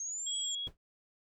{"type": "exponential two-way sweep", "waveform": "sine", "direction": "up then down", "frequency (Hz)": [6390, 7950, 7240], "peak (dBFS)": -36, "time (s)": [0, 0.55], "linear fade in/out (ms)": 2, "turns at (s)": 0.37}
{"type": "tone", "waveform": "sine", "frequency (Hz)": 3322, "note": "G#7", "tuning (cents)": 0, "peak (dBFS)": -35, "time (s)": [0.26, 0.68], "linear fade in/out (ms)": 10}
{"type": "noise with exponential decay", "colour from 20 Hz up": "brown", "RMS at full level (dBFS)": -40, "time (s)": [0.67, 0.77], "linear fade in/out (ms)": 1, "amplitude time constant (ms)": 21}
{"effects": []}